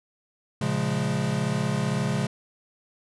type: chord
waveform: square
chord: Bb minor seventh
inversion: none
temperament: equal with one note detuned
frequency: 116.54 / 138.59 / 174.61 / 209.6 Hz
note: Bb2 / Db3 / F3 / Ab3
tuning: 0 / 0 / 0 / +16 cents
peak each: -33 / -28 / -31 / -30 dBFS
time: 0.61-2.27 s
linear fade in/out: 5 ms
effects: resampled to 24000 Hz